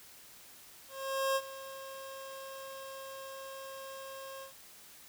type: tone with ADSR envelope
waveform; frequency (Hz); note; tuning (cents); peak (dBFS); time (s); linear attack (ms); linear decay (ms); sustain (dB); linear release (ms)
25% pulse; 538; C5; +48; -24; 0.88-4.53; 480; 48; -16; 110
effects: white hiss -55 dBFS RMS until 5.08 s